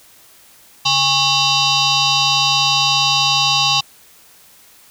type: tone with frequency modulation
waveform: sine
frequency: 141.4 Hz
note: C#3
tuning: 35 cents sharp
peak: -12 dBFS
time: 0.85-3.81 s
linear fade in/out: 10 ms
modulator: 958 Hz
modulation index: 5.1
effects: white hiss -47 dBFS RMS until 4.9 s